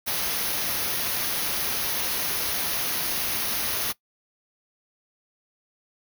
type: band-stop noise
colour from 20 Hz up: white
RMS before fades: -27 dBFS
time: 0.06-3.93 s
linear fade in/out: 20 ms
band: 6500 to 9300 Hz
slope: 96 dB/octave
effects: noise-tail reverb RT60 0.1 s tail -20 dB re dry